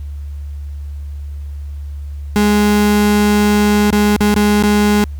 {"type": "tone with dropouts", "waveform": "35% pulse", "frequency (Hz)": 207.7, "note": "G#3", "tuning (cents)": 0, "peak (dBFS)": -8, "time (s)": [2.36, 5.04], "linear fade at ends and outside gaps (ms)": 0, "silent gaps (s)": [[3.905, 3.927], [4.163, 4.206], [4.341, 4.363], [4.625, 4.636]], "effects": ["added 72 Hz sine -23 dBFS peak until 5.19 s", "pink hiss -52 dBFS RMS until 5.19 s"]}